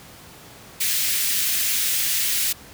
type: high-pass noise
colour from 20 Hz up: white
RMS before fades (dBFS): -22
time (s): 0.8-2.53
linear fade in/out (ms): 10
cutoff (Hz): 1800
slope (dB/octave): 24
effects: pink hiss -44 dBFS RMS until 2.73 s + high-pass 60 Hz 12 dB/octave